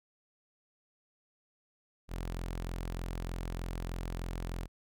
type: tone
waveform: sawtooth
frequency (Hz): 43.28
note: F1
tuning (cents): -15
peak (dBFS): -32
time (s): 2.08-4.68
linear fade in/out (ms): 50
effects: none

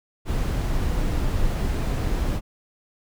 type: noise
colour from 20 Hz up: brown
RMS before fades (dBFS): -23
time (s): 0.25-2.41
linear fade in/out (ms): 50
effects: none

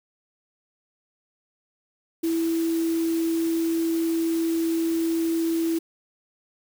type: tone in noise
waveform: sine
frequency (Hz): 329.6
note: E4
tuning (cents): 0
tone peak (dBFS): -21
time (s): 2.23-5.79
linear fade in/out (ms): 10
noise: white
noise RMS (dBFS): -39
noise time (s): 2.23-5.79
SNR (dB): +15
effects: none

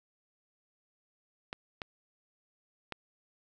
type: clicks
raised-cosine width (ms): 0.3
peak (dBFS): -21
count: 3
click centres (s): 1.529 / 1.818 / 2.923
effects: none

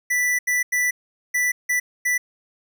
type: tone bursts at uneven times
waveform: square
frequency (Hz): 1975.5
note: B6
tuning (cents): 0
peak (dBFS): -19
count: 6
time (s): 0.1-0.39 / 0.47-0.63 / 0.72-0.91 / 1.34-1.52 / 1.69-1.8 / 2.05-2.18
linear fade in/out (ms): 10
effects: none

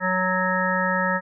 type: harmonic tone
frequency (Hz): 185.2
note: F#3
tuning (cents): +2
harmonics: 1 / 3 / 5 / 7 / 9 / 10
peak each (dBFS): -27 / -27 / -27 / -27 / -27 / -27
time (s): 0-1.21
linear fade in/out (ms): 50
effects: none

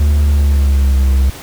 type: tone with pitch glide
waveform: triangle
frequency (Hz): 73.42 to 66.55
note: D2 to C2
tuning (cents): 0 to +30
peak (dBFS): -6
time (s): 0-1.3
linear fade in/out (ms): 5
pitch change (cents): -170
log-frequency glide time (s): 0.17-1.02
effects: pink hiss -32 dBFS RMS until 1.42 s

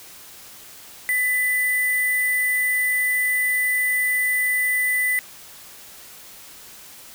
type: tone with sample-and-hold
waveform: sine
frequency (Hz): 1998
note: B6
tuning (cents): +20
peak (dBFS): -18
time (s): 1.09-5.19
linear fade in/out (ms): 0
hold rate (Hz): 11025
effects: white hiss -43 dBFS RMS until 7.14 s

